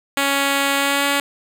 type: tone with pitch glide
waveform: 5% pulse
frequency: 278.3 to 282 Hz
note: C#4 to C#4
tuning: +7 to +30 cents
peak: -5 dBFS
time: 0.17-1.2 s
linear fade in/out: 2 ms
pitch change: +23 cents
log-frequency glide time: 0.76-1.04 s
effects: none